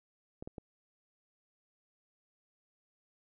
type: clicks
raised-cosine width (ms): 2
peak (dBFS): -29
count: 3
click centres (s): 0.425 / 0.475 / 0.582
effects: none

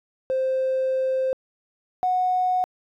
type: tone pair in turn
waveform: triangle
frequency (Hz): 523.3 / 734.3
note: C5 / F#5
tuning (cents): 0 / -13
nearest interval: tritone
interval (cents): 587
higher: second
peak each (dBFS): -17 / -15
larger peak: second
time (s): 0.3-1.33 / 2.03-2.64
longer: first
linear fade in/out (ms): 0
effects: tanh soft clip ceiling -17 dBFS

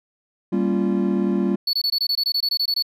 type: chord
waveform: triangle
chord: G half-diminished seventh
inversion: none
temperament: equal with one note detuned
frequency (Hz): 196 / 233.1 / 277.2 / 346.4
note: G3 / Bb3 / Db4 / F4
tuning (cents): 0 / 0 / 0 / -14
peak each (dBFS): -19 / -23 / -25 / -22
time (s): 0.52-1.56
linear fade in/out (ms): 10
type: tone bursts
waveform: triangle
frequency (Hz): 4435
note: C#8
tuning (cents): 0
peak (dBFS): -17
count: 14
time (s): 1.67-2.825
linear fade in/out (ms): 5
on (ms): 63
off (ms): 21
effects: none

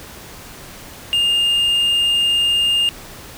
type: tone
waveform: triangle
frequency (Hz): 2820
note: F7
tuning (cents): +16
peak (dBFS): -12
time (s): 1.13-2.89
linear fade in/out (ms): 0
effects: pink hiss -37 dBFS RMS until 3.37 s

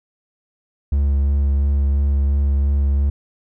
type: tone with vibrato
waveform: triangle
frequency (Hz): 70.1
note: C#2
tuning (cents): +20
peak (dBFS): -12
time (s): 0.92-3.1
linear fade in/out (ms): 5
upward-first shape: sine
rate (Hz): 2.9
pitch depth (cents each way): 15
effects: none

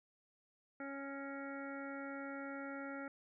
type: harmonic tone with a mistuned harmonic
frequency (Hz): 276.9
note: C#4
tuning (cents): -2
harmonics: 1 / 2 / 3 / 5 / 6 / 7 / 8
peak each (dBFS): -46 / -49 / -54 / -49 / -59 / -55 / -57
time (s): 0.8-3.08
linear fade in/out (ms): 2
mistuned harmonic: 7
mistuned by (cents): -27
effects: none

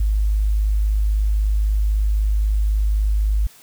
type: tone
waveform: sine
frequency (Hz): 51.91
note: G#1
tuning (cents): 0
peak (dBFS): -15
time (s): 0-3.47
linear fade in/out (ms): 5
effects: white hiss -48 dBFS RMS until 3.62 s

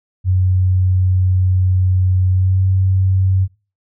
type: tone with pitch glide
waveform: sine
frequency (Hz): 92.5 to 94.61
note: F#2 to F#2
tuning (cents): 0 to +39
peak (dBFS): -11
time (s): 0.24-3.48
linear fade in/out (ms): 50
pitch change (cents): +39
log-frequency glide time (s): 2.3-2.62
effects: noise-tail reverb RT60 0.3 s tail -19 dB re dry

